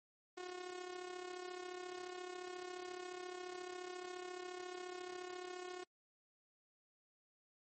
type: tone with amplitude modulation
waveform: sawtooth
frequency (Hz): 362.3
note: F#4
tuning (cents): -36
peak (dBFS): -39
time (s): 0.37-5.84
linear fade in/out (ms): 10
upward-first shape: sine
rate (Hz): 34.3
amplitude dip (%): 60
effects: noise-tail reverb RT60 0.1 s tail -26 dB re dry + MP3 32 kbps